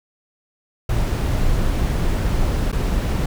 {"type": "noise with dropouts", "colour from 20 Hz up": "brown", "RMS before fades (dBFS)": -19, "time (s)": [0.89, 3.26], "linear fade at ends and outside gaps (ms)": 5, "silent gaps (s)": [2.718, 2.726], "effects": []}